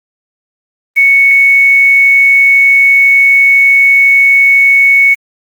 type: tone with quantisation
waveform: sine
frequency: 2217 Hz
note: C#7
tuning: in tune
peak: -3 dBFS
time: 0.96-5.15 s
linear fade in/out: 20 ms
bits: 5
effects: Opus 24 kbps